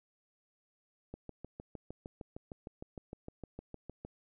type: click train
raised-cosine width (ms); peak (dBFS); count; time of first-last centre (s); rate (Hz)
2; -30; 20; 1.14-4.05; 6.53
effects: none